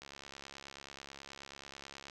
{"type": "click train", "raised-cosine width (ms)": 0.2, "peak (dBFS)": -30, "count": 145, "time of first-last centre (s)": [0.02, 2.098], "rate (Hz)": 69.3, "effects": []}